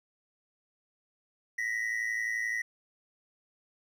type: tone pair together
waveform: triangle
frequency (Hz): 1875 / 1986.5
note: A#6 / B6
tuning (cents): +10 / +10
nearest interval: minor second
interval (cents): 100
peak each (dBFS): -31 / -31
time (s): 1.58-2.62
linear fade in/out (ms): 5
effects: none